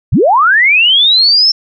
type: linear sweep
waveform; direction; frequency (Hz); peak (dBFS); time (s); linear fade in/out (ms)
sine; up; 64 to 5400; -5; 0.12-1.52; 10
effects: none